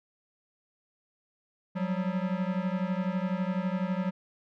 square beating tone pair, 180.2 / 192.2 Hz, F#3 / G3, -45 / -34 cents, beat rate 12 Hz, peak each -31 / -32 dBFS, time 1.75-4.11 s, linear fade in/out 20 ms, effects low-pass 2000 Hz 12 dB/octave

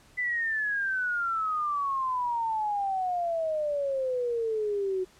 sine exponential sweep, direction down, 2011 to 367.2 Hz, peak -26 dBFS, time 0.17-5.05 s, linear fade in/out 20 ms, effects pink hiss -58 dBFS RMS until 5.19 s + low-pass 10000 Hz 12 dB/octave

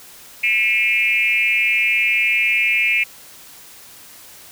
sine tone with frequency modulation, 2400 Hz, D7, 37 cents sharp, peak -14 dBFS, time 0.43-3.04 s, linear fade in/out 10 ms, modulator 222 Hz, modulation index 1.2, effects white hiss -42 dBFS RMS until 4.51 s

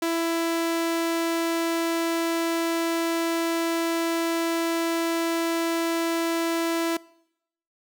sawtooth tone, 332.5 Hz, E4, 15 cents sharp, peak -19 dBFS, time 0.02-6.97 s, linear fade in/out 5 ms, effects noise-tail reverb RT60 0.8 s tail -23 dB re dry

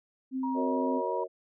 sine tone, 261.6 Hz, C4, in tune, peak -29 dBFS, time 0.31-1.02 s, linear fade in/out 50 ms
sine tone with pitch glide, 948 to 957.9 Hz, A#5 to A#5, +29 to +47 cents, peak -33 dBFS, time 0.43-1.24 s, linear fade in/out 5 ms, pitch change +18 cents, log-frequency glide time 0.56-0.74 s
sine chord, D# minor seventh, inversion first, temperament equal with one note detuned, 370 / 466.2 / 554.4 / 635.3 Hz, F#4 / A#4 / C#5 / D#5, 0 / 0 / 0 / +36 cents, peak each -35 / -34 / -35 / -36 dBFS, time 0.54-1.28 s, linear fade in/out 50 ms
effects none

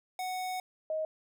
square / sine tone pair in turn, 740 / 628 Hz, F#5 / D#5, 0 / +16 cents, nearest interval minor third, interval 284 cents, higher first, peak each -34 / -30 dBFS, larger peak second, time 0.19-0.6 / 0.9-1.05 s, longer first, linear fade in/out 2 ms, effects none

